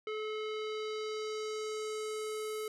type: tone with low-pass filter sweep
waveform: square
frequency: 430.9 Hz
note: A4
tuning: 36 cents flat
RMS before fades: -38 dBFS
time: 0.07-2.68 s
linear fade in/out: 2 ms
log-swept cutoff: 2700 to 12000 Hz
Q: 1.7
effects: none